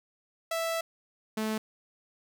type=tone pair in turn; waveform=sawtooth; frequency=659.3 / 217.7 Hz; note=E5 / A3; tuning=0 / -18 cents; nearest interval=octave + perfect fifth; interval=1918 cents; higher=first; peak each=-25 dBFS; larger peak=neither; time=0.51-0.81 / 1.37-1.58 s; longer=first; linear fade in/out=5 ms; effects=none